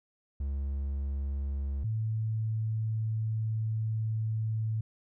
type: tone pair in turn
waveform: triangle / sine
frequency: 69.3 / 110.23 Hz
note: C#2 / A2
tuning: 0 / +4 cents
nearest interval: minor sixth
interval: 804 cents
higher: second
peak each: -28 dBFS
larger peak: neither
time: 0.4-1.84 / 1.84-4.81 s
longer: second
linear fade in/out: 5 ms
effects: none